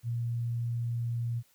sine tone, 118 Hz, A#2, 22 cents sharp, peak -29 dBFS, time 0.03-1.43 s, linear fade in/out 50 ms, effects white hiss -66 dBFS RMS until 1.54 s

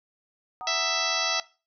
sine chord, D# minor, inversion first, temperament just, 746.7 / 933.4 / 1244.5 Hz, F#5 / A#5 / D#6, +16 / +2 / 0 cents, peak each -36 / -41 / -39 dBFS, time 0.61-1.4 s, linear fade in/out 0 ms
harmonic tone, 661 Hz, E5, 5 cents sharp, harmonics 1 / 2 / 3 / 4 / 5 / 6 / 7 / 8 / 9, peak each -33 / -33 / -33 / -33 / -33 / -33 / -33 / -33 / -33 dBFS, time 0.67-1.4 s, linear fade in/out 2 ms
effects noise-tail reverb RT60 0.3 s tail -18 dB re dry

